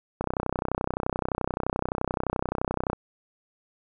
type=click train; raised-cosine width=1 ms; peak=-12 dBFS; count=87; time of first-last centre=0.21-2.932 s; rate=31.6 Hz; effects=none